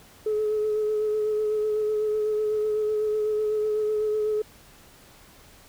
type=tone with vibrato; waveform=sine; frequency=427 Hz; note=G#4; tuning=48 cents sharp; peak=-21 dBFS; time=0.26-4.42 s; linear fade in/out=5 ms; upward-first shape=sine; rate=8 Hz; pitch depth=20 cents each way; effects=tanh soft clip ceiling -18 dBFS + pink hiss -52 dBFS RMS until 5.68 s